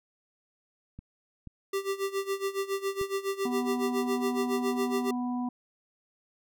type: clicks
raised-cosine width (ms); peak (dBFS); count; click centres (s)
5; -30; 3; 0.99 / 1.473 / 3.013
type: tone with tremolo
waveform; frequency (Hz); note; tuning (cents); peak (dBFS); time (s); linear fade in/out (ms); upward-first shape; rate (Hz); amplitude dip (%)
square; 392; G4; 0; -27; 1.73-5.11; 5; sine; 7.2; 85
type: harmonic tone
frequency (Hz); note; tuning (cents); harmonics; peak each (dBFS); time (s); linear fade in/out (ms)
246.9; B3; 0; 1 / 3 / 4; -29 / -39 / -41; 3.45-5.49; 5
effects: none